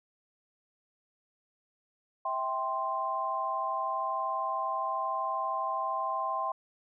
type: chord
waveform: sine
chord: C major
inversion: first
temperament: equal with one note detuned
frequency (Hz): 651.3 / 784 / 1046.5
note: E5 / G5 / C6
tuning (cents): -21 / 0 / 0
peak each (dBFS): -37 / -35 / -31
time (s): 2.25-6.52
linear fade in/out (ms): 5
effects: none